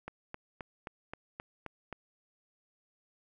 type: click train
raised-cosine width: 0.5 ms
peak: -25 dBFS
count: 8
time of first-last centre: 0.08-1.927 s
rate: 3.79 Hz
effects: none